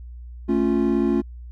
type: chord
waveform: triangle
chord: A augmented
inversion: none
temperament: equal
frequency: 220 / 277.2 / 349.2 Hz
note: A3 / C#4 / E#4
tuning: 0 / 0 / 0 cents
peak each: -20 dBFS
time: 0.48-1.22 s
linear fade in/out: 20 ms
effects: added 60 Hz sine -35 dBFS peak until 1.51 s